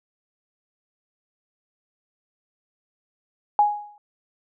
sine tone with exponential decay, 830.6 Hz, G#5, in tune, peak -11 dBFS, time 3.59-3.98 s, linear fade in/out 1 ms, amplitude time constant 83 ms, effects none

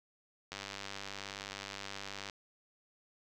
click train, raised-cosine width 0.2 ms, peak -24 dBFS, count 177, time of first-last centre 0.52-2.298 s, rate 99 Hz, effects none

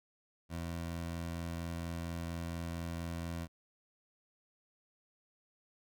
20% pulse tone, 84.3 Hz, E2, 39 cents sharp, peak -33 dBFS, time 0.49-3.48 s, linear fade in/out 50 ms, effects none

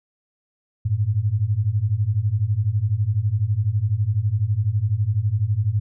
sine beating tone pair, 98 / 110 Hz, G2 / A2, 0 / 0 cents, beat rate 12 Hz, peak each -22 / -20 dBFS, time 0.85-5.8 s, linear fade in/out 10 ms, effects none

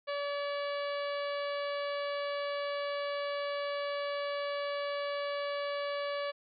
harmonic tone, 572 Hz, D5, 46 cents flat, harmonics 1 / 2 / 3 / 4 / 5 / 6 / 7 / 8, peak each -34 / -40 / -44 / -46 / -48 / -50 / -51 / -52 dBFS, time 0.07-6.32 s, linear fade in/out 20 ms, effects none

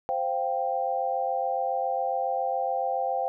sine chord, C suspended fourth, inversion none, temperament just, 523.3 / 697.7 / 784.9 Hz, C5 / F5 / G5, 0 / -2 / +2 cents, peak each -30 / -30 / -28 dBFS, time 0.09-3.28 s, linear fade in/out 0 ms, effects none

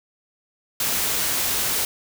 white noise, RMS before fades -23 dBFS, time 0.8-1.85 s, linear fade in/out 2 ms, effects none

